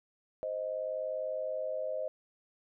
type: tone pair together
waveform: sine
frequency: 521.7 / 622 Hz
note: C5 / D#5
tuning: -5 / -1 cents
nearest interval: minor third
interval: 304 cents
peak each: -36 / -35 dBFS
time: 0.43-2.08 s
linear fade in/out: 0 ms
effects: none